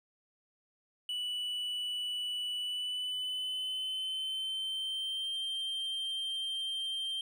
triangle tone with pitch glide, 2960 to 3154 Hz, F#7 to G7, 0 to +10 cents, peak -32 dBFS, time 1.09-7.21 s, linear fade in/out 2 ms, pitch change +110 cents, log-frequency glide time 2.58-5.36 s, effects none

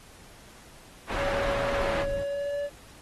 white band-pass noise, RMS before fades -33 dBFS, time 1.07-2.06 s, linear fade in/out 50 ms, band 230 to 1500 Hz, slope 12 dB/octave
brown noise with tremolo, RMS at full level -35 dBFS, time 1.1-2.24 s, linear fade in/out 0 ms, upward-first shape triangle, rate 13 Hz, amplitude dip 25%
triangle tone with pitch glide, 560 to 574.4 Hz, C#5 to D5, +18 to -39 cents, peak -26 dBFS, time 1.15-2.7 s, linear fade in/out 50 ms, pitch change +43 cents, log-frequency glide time 2.14-2.59 s
effects pink hiss -52 dBFS RMS until 3.01 s + AAC 32 kbps

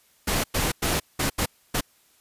pink noise bursts at uneven times, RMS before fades -24 dBFS, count 6, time 0.27-0.44 / 0.54-0.72 / 0.82-1 / 1.19-1.3 / 1.38-1.46 / 1.74-1.81 s, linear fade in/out 10 ms, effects white hiss -61 dBFS RMS until 2.2 s + resampled to 32000 Hz

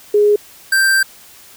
sine / square tone pair in turn, 415.3 / 1571.3 Hz, G#4 / G6, 0 / +4 cents, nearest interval octave + major seventh, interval 2304 cents, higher second, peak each -8 / -11 dBFS, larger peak first, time 0.14-0.36 / 0.72-1.03 s, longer second, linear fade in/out 5 ms, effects white hiss -42 dBFS RMS until 1.56 s

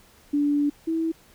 sine tone pair in turn, 290 / 325.5 Hz, D4 / E4, -22 / -22 cents, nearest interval major second, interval 200 cents, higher second, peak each -19 / -22 dBFS, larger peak first, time 0.33-0.7 / 0.87-1.12 s, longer first, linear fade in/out 10 ms, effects pink hiss -55 dBFS RMS until 1.34 s

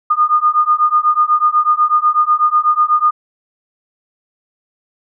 sine beating tone pair, 1218 / 1226.1 Hz, D#6 / D#6, -37 / -26 cents, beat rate 8.1 Hz, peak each -13 dBFS, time 0.1-3.11 s, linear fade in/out 10 ms, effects none

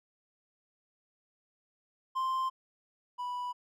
triangle tone pair in turn, 1046.5 / 985 Hz, C6 / B5, 0 / -5 cents, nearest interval minor second, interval 105 cents, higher first, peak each -27 / -32 dBFS, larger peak first, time 2.15-2.5 / 3.18-3.53 s, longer neither, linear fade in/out 20 ms, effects none

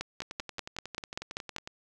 two click trains, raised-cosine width 0.2 ms, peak -22 / -16 dBFS, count 17 / 9, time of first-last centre 0.22-1.675 / 0.01-1.563 s, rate 11 / 5.15 Hz, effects none

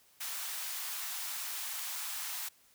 white high-pass noise, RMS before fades -39 dBFS, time 0.2-2.49 s, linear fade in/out 10 ms, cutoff 790 Hz, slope 24 dB/octave, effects white hiss -65 dBFS RMS until 2.74 s

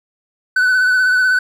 triangle tone with vibrato, 1501 Hz, F#6, 24 cents sharp, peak -9 dBFS, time 0.56-1.39 s, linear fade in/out 5 ms, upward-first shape sine, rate 16 Hz, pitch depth 29 cents each way, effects none

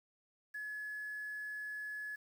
sine tone with quantisation, 1701 Hz, G#6, 41 cents sharp, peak -40 dBFS, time 0.54-2.16 s, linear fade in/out 10 ms, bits 10, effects none

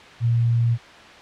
sine tone, 117.3 Hz, A#2, 11 cents sharp, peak -16 dBFS, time 0.2-0.78 s, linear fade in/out 50 ms, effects white hiss -43 dBFS RMS until 1.21 s + low-pass 3000 Hz 12 dB/octave

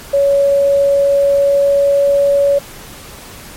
sine tone with pitch glide, 560 to 563.6 Hz, C#5 to C#5, +18 to +29 cents, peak -8 dBFS, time 0.13-2.59 s, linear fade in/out 10 ms, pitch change +11 cents, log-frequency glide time 0.89-2.22 s, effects pink hiss -34 dBFS RMS until 3.56 s + MP3 64 kbps

